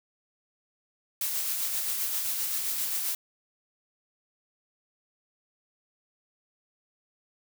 blue noise with tremolo, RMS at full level -29 dBFS, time 1.21-3.15 s, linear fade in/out 2 ms, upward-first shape sine, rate 7.6 Hz, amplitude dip 30%, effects none

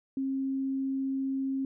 sine tone, 268.5 Hz, C4, 45 cents sharp, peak -28 dBFS, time 0.17-1.65 s, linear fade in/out 2 ms, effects none

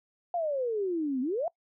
sine exponential two-way sweep, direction down then up, 717 to 246.9 to 717 Hz, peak -27 dBFS, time 0.34-1.48 s, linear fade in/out 2 ms, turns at 1.21 s, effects noise-tail reverb RT60 0.1 s tail -23 dB re dry

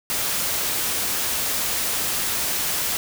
white noise, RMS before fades -24 dBFS, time 0.1-2.97 s, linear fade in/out 0 ms, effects none

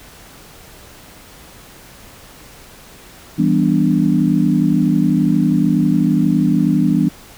sine chord, E minor seventh, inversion none, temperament equal with one note detuned, 164.81 / 197.02 / 246.9 / 293.7 Hz, E3 / G3 / B3 / D4, 0 / +9 / 0 / 0 cents, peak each -17 dBFS, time 3.38-7.09 s, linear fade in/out 10 ms, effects pink hiss -41 dBFS RMS until 7.37 s

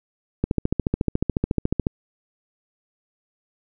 click train, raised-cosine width 3 ms, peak -7 dBFS, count 21, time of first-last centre 0.44-1.869 s, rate 14 Hz, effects none

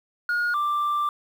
sine tone pair in turn, 1435 / 1179.5 Hz, F6 / D6, +47 / +7 cents, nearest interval minor third, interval 340 cents, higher first, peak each -19 dBFS, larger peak neither, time 0.29-0.54 / 0.54-1.09 s, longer second, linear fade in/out 2 ms, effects tanh soft clip ceiling -20 dBFS + 8-bit

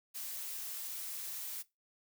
blue noise, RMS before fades -42 dBFS, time 0.14-1.63 s, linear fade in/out 20 ms, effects noise-tail reverb RT60 0.2 s tail -19 dB re dry

